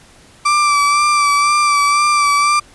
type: tone with vibrato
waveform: 35% pulse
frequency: 1169 Hz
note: D6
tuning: 8 cents flat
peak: -9 dBFS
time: 0.45-2.6 s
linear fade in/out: 10 ms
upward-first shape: sine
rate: 2 Hz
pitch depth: 28 cents each way
effects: pink hiss -45 dBFS RMS until 2.74 s + resampled to 24000 Hz